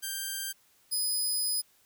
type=tone pair in turn; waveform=5% pulse; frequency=1579 / 5003 Hz; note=G6 / D#8; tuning=+12 / +9 cents; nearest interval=octave + minor sixth; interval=1997 cents; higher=second; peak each=-22 dBFS; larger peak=neither; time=0.02-0.53 / 0.91-1.62 s; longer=second; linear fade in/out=20 ms; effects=white hiss -65 dBFS RMS until 1.85 s